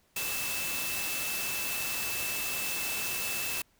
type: tone in noise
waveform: sine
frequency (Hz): 2637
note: E7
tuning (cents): 0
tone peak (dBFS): -36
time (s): 0.16-3.62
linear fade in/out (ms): 5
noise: white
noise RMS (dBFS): -34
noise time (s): 0.16-3.62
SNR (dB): -5
effects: pink hiss -68 dBFS RMS until 3.79 s